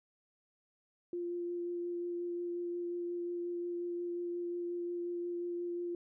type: tone with vibrato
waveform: sine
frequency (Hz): 348.4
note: F4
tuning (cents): -4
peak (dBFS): -35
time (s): 1.13-5.95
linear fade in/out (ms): 2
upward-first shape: sine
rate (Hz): 5.6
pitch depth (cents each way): 10
effects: none

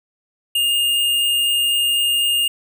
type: tone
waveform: square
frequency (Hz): 2828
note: F7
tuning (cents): +21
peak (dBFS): -16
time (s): 0.55-2.48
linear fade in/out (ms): 5
effects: none

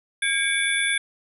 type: tone cluster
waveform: sine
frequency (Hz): 1620 / 2236 / 2325 / 3465 / 10210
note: G#6 / C#7 / D7 / A7 / D#9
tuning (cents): -43 / +14 / -18 / -27 / +44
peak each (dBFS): -25 / -26 / -29 / -27 / -28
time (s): 0.22-0.98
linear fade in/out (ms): 5
effects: none

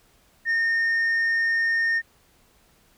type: tone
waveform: sine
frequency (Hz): 1830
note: A#6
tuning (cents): -32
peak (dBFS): -17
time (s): 0.45-2.02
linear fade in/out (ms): 50
effects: tanh soft clip ceiling -19 dBFS + pink hiss -60 dBFS RMS until 2.97 s

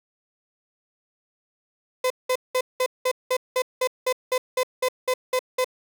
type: tone bursts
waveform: 35% pulse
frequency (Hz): 509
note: C5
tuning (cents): -48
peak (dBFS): -18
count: 15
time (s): 2.04-5.645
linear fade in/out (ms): 5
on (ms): 63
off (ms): 190
effects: none

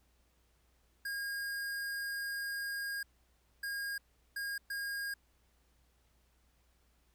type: tone bursts at uneven times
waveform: square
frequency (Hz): 1625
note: G#6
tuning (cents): -38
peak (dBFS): -37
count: 4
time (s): 1.05-3.03 / 3.63-3.98 / 4.36-4.58 / 4.7-5.14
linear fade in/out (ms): 5
effects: added 60 Hz sine -70 dBFS peak until 7.14 s + pink hiss -74 dBFS RMS until 7.14 s

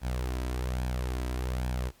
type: tone with flanger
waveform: sawtooth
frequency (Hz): 62.6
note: B1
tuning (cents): +24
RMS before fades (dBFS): -31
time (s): 0.01-1.92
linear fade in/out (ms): 50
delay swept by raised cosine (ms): 1.2 to 3.1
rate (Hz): 1.2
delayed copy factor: +0.5
effects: pink hiss -61 dBFS RMS until 2 s + MP3 96 kbps

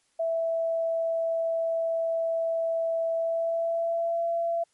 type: tone with pitch glide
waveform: sine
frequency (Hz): 659.3 to 675.1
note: E5 to E5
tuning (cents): 0 to +41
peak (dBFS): -24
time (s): 0.19-4.64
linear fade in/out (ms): 10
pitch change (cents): +41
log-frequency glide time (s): 3.14-4.23
effects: white hiss -69 dBFS RMS until 4.73 s + MP3 48 kbps

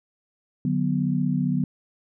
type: chord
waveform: sine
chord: B minor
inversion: first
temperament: equal with one note detuned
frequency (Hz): 149.49 / 185 / 246.9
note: D3 / F#3 / B3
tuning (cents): +31 / 0 / 0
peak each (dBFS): -25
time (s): 0.65-1.64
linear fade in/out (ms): 2
effects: none

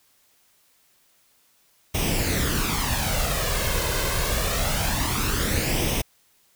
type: noise with flanger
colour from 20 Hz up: pink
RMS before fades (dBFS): -24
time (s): 1.94-6.02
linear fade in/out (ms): 10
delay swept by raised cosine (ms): 0.34 to 1.94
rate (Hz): 0.25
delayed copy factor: +0.6
effects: white hiss -62 dBFS RMS until 6.55 s

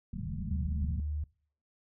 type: low-pass noise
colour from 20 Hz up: white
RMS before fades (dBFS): -37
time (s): 0.13-1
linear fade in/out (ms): 2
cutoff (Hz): 220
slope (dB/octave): 96
type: tone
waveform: sine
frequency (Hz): 75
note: D2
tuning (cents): +37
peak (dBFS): -31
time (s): 0.51-1.24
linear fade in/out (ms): 5
effects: noise-tail reverb RT60 0.5 s tail -23 dB re dry

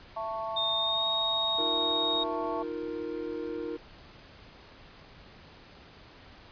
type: harmonic tone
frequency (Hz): 221.8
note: A3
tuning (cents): +14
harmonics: 3 / 4 / 5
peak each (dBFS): -35 / -36 / -37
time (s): 0.16-2.63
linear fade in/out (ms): 10
type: tone with pitch glide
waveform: sine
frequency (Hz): 3657 to 3740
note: A#7 to A#7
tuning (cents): -34 to +5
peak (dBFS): -27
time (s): 0.56-2.24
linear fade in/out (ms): 10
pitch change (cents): +39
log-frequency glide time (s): 0.78-1.06
type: chord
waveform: triangle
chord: Eb suspended second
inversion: none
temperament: just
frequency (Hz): 311.1 / 350 / 466.7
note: Eb4 / F4 / Bb4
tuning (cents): 0 / +4 / +2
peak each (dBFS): -36 / -36 / -34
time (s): 1.58-3.77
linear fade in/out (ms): 10
effects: pink hiss -52 dBFS RMS until 6.51 s + resampled to 11025 Hz

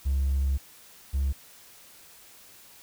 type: tone pair in turn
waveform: triangle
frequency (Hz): 68.1 / 68.34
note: C#2 / C#2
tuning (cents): -30 / -24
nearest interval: unison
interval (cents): 6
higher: second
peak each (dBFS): -19 / -20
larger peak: first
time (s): 0.05-0.58 / 1.13-1.33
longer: first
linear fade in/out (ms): 20
effects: tanh soft clip ceiling -19 dBFS + white hiss -52 dBFS RMS until 2.82 s

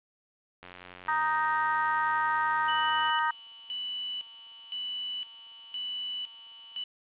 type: click train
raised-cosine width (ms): 0.3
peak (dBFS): -29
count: 224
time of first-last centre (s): 0.63-3.097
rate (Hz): 90.4
type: harmonic tone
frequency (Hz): 311.1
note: D#4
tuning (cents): 0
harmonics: 3 / 4 / 5 / 6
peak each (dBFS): -28 / -30 / -32 / -34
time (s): 1.08-3.31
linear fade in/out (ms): 5
type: tone with tremolo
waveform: sine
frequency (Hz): 2972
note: F#7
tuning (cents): +7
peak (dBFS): -32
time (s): 2.68-6.84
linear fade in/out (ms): 5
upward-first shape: square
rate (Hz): 0.98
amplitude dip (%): 80
effects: resampled to 8000 Hz + 9-bit

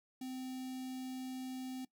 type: tone with notch filter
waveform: square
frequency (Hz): 258.1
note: C4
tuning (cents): -23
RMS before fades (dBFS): -43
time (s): 0.21-1.85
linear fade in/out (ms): 5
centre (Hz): 1400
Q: 0.68
effects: noise-tail reverb RT60 0.1 s tail -20 dB re dry

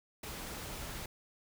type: noise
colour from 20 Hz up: pink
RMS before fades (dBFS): -43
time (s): 0.23-1.06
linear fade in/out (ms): 5
type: click train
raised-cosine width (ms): 1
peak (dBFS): -34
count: 5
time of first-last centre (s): 0.41-1.056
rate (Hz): 6.19
effects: none

